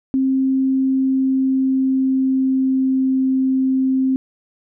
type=tone with pitch glide; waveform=sine; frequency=265.2 to 262.9 Hz; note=C4 to C4; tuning=+23 to +8 cents; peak=-14 dBFS; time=0.14-4.16 s; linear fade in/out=0 ms; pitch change=-15 cents; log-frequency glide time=0.7-3.2 s; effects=none